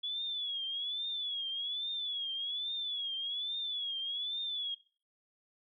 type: tone with vibrato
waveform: sine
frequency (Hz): 3395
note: G#7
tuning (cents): +37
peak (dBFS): -34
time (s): 0.03-4.75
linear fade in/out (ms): 10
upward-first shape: triangle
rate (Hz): 1.2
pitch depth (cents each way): 130
effects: noise-tail reverb RT60 0.4 s tail -20 dB re dry